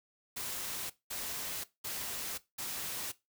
white noise bursts, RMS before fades -39 dBFS, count 4, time 0.36-3.12 s, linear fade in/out 10 ms, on 540 ms, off 200 ms, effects noise-tail reverb RT60 0.2 s tail -17 dB re dry

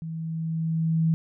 sine tone with level ramp, 162.1 Hz, E3, 29 cents flat, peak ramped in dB -31 to -18 dBFS, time 0.02-1.14 s, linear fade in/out 0 ms, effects none

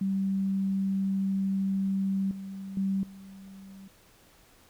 sine tone with level steps, 193.8 Hz, G3, 20 cents flat, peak -25 / -36 / -25 / -44 dBFS, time 0.01-3.88 s, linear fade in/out 5 ms, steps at 2.31 / 2.77 / 3.03 s, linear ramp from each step 2 ms, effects pink hiss -59 dBFS RMS until 4.69 s

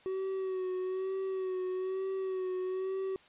triangle tone with vibrato, 376.1 Hz, F#4, 28 cents sharp, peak -30 dBFS, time 0.06-3.16 s, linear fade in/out 0 ms, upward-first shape sine, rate 1.1 Hz, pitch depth 34 cents each way, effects white hiss -60 dBFS RMS until 3.28 s + resampled to 8000 Hz

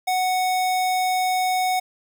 square tone, 740 Hz, F#5, in tune, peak -20 dBFS, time 0.07-1.8 s, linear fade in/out 10 ms, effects 9-bit

